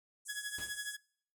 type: band-pass noise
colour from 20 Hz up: white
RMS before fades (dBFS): -49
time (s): 0.25-0.96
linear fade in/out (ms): 20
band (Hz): 6800 to 9900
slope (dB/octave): 48
type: tone with tremolo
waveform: sawtooth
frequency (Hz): 1679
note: G#6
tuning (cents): +18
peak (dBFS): -32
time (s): 0.28-0.97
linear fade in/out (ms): 20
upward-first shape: triangle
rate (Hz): 12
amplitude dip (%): 85
type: noise with exponential decay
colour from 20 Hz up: pink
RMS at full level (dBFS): -46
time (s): 0.58-0.87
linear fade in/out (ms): 5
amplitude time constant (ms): 61
effects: noise-tail reverb RT60 0.6 s tail -24 dB re dry